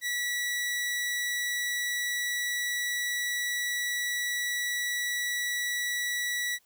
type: tone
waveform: sawtooth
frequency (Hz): 1945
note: B6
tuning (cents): -27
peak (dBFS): -25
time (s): 0.01-6.59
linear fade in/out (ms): 50
effects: white hiss -67 dBFS RMS until 6.65 s